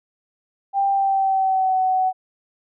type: tone with pitch glide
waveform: sine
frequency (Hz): 790 to 749.5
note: G5 to F#5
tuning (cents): +13 to +22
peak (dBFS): -16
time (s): 0.73-2.13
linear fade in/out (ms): 50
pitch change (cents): -91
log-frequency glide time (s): 0.88-1.81
effects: none